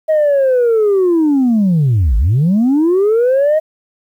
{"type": "linear two-way sweep", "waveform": "sine", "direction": "down then up", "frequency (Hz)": [636, 48.66, 636], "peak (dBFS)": -7, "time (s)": [0.08, 3.6], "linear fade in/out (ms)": 20, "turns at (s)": 2.17, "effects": ["tanh soft clip ceiling -7 dBFS", "8-bit"]}